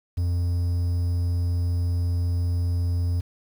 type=tone with quantisation; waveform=triangle; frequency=87.31 Hz; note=F2; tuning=in tune; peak=-19 dBFS; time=0.17-3.21 s; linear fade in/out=10 ms; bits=8; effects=none